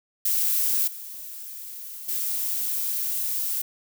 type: noise with level steps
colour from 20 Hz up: violet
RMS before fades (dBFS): -23 / -38 / -27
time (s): 0.25-3.62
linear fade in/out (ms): 5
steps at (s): 0.87 / 2.08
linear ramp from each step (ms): 10
effects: none